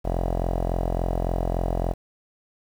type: tone with low-pass filter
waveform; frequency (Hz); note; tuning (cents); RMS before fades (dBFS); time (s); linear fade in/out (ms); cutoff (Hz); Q
sawtooth; 43.54; F1; -5; -25; 0.04-1.94; 20; 680; 4.1
effects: 8-bit